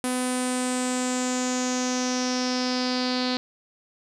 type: tone with low-pass filter sweep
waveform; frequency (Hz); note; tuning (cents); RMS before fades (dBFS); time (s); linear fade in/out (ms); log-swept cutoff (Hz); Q
sawtooth; 252; B3; +35; -26; 0.04-3.37; 0; 10000 to 4300; 6.2
effects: none